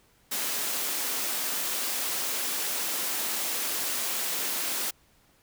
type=high-pass noise; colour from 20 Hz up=white; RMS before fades=-30 dBFS; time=0.31-4.91 s; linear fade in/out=10 ms; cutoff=210 Hz; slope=24 dB/octave; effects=pink hiss -63 dBFS RMS until 5.42 s